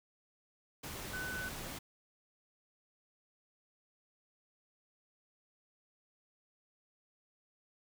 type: tone in noise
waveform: sine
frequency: 1503 Hz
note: F#6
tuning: 27 cents sharp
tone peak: -39 dBFS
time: 1.13-1.49 s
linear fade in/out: 10 ms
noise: pink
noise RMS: -44 dBFS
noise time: 0.83-1.79 s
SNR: +2 dB
effects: none